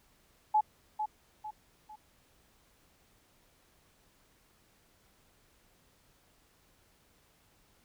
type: tone with echo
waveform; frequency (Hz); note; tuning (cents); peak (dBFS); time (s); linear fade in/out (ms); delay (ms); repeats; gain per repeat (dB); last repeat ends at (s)
sine; 854; G#5; +48; -22; 0.54-0.61; 10; 450; 3; -8; 1.96
effects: pink hiss -67 dBFS RMS until 7.84 s